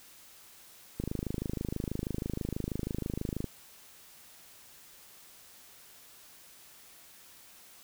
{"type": "click train", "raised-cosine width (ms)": 3, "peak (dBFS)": -20, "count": 65, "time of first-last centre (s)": [1, 3.443], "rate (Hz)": 26.2, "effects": ["white hiss -55 dBFS RMS until 7.83 s"]}